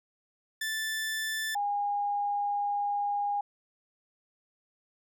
sawtooth / sine tone pair in turn, 1760 / 815.4 Hz, A6 / G#5, 0 / -32 cents, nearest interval octave + minor second, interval 1332 cents, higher first, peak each -27 dBFS, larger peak neither, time 0.61-1.55 / 1.55-3.41 s, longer second, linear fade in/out 5 ms, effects none

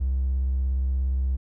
triangle tone with vibrato, 65.41 Hz, C2, in tune, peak -18 dBFS, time 0-1.37 s, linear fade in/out 20 ms, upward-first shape square, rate 17 Hz, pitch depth 26 cents each way, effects tanh soft clip ceiling -18 dBFS

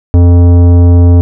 triangle tone with tanh clipping, 87.2 Hz, F2, 2 cents flat, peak -3 dBFS, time 0.14-1.21 s, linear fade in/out 0 ms, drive 18 dB, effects none

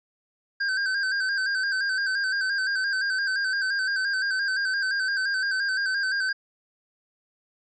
square tone with vibrato, 1568 Hz, G6, in tune, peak -24 dBFS, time 0.6-6.33 s, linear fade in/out 10 ms, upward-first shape square, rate 5.8 Hz, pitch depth 45 cents each way, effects resampled to 16000 Hz

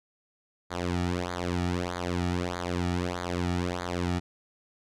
sawtooth tone with flanger, 88.6 Hz, F2, 25 cents sharp, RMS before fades -30 dBFS, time 0.7-4.2 s, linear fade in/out 20 ms, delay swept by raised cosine 0.36 to 1.96 ms, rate 1.6 Hz, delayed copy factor -0.85, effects low-pass 7000 Hz 12 dB/octave

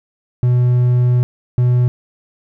triangle tone bursts at uneven times, 123.47 Hz, B2, in tune, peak -8 dBFS, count 2, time 0.43-1.23 / 1.58-1.88 s, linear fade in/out 0 ms, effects none

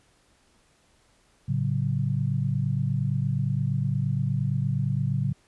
sine chord, F# minor, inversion first, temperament equal, 110 / 138.59 / 185 Hz, A2 / C#3 / F#3, 0 / 0 / 0 cents, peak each -28 / -25 / -31 dBFS, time 1.48-5.33 s, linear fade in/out 10 ms, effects pink hiss -63 dBFS RMS until 5.47 s + resampled to 24000 Hz

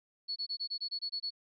sine tone bursts, 4400 Hz, C#8, 14 cents flat, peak -33 dBFS, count 10, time 0.28-1.306 s, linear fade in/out 20 ms, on 81 ms, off 24 ms, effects none

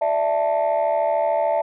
sine chord, D suspended second, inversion none, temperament just, 587.3 / 660.7 / 881 Hz, D5 / E5 / A5, 0 / +4 / +2 cents, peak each -21 / -19 / -22 dBFS, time 0.01-1.62 s, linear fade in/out 10 ms, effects tanh soft clip ceiling -13 dBFS

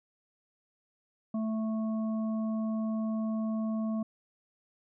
harmonic tone, 220 Hz, A3, in tune, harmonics 1 / 3 / 5, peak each -29 / -41 / -47 dBFS, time 1.34-4.03 s, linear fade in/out 5 ms, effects none

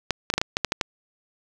clicks, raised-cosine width 0.2 ms, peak -4 dBFS, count 9, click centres 0.107 / 0.301 / 0.339 / 0.38 / 0.415 / 0.569 / 0.647 / 0.721 / 0.812 s, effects none

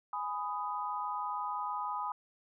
sine chord, G# minor, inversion none, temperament just, 830.6 / 996.7 / 1245.9 Hz, G#5 / B5 / D#6, 0 / +16 / +2 cents, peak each -39 / -37 / -38 dBFS, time 0.13-2.12 s, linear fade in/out 2 ms, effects none

